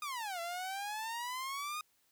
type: exponential two-way sweep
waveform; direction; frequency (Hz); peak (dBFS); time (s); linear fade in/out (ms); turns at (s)
sawtooth; down then up; 1244.5 to 671 to 1244.5; -34; 0.02-1.81; 2; 0.4
effects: white hiss -73 dBFS RMS until 2.11 s